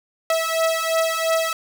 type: beating tone pair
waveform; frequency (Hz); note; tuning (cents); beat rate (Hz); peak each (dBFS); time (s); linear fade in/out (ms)
sawtooth; 650 / 652.9; E5 / E5; -24 / -17; 2.9; -18; 0.3-1.53; 2
effects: none